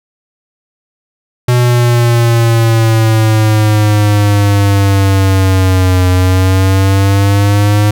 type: exponential two-way sweep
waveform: square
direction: down then up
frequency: 123.47 to 91.1 to 104.9 Hz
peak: -7 dBFS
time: 1.48-7.91 s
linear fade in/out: 5 ms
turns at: 6.09 s
effects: none